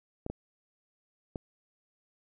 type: clicks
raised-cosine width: 2 ms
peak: -22 dBFS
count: 3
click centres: 0.264 / 0.3 / 1.358 s
effects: none